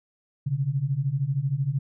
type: beating tone pair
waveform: sine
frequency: 129.7 / 142.7 Hz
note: C3 / D3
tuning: -15 / -49 cents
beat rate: 13 Hz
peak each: -27 / -25 dBFS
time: 0.46-1.79 s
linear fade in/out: 10 ms
effects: none